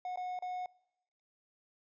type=tone with dropouts; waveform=triangle; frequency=729 Hz; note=F#5; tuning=26 cents flat; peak=-34 dBFS; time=0.05-0.66 s; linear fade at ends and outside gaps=2 ms; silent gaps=0.159-0.173 / 0.39-0.423 s; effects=noise-tail reverb RT60 0.9 s tail -23 dB re dry + resampled to 16000 Hz